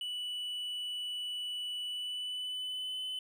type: tone with pitch glide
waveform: triangle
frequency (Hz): 2960 to 3024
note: F#7 to F#7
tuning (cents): 0 to +37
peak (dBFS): -34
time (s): 0.01-3.19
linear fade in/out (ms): 2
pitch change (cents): +37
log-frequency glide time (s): 1.85-3.02
effects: none